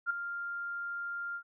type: tone with ADSR envelope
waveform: sine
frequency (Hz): 1396.9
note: F6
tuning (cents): 0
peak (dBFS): -25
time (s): 0.06-1.43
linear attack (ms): 42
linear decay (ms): 7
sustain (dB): -10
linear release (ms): 77
effects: none